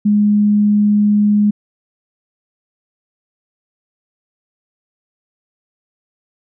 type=tone; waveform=sine; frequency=207.7 Hz; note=G#3; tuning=in tune; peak=-9 dBFS; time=0.05-1.51 s; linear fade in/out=10 ms; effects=none